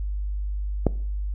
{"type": "click", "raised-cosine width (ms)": 2, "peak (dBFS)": -5, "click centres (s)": 0.867, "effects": ["noise-tail reverb RT60 0.5 s tail -20 dB re dry", "added 50 Hz sine -25 dBFS peak until 1.34 s"]}